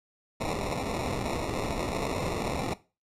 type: noise with sample-and-hold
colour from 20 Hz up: white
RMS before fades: -31 dBFS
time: 0.4-2.74 s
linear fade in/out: 10 ms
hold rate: 1575 Hz
effects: noise-tail reverb RT60 0.3 s tail -18 dB re dry + low-pass 10000 Hz 12 dB/octave